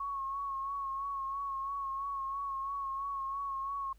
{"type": "tone with vibrato", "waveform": "sine", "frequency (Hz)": 1099, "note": "C#6", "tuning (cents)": -15, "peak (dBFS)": -34, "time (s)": [0, 3.93], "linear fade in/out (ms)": 5, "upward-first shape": "sine", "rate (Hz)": 3, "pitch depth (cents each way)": 35, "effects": ["added 50 Hz sine -57 dBFS peak until 3.98 s", "pink hiss -71 dBFS RMS until 3.98 s"]}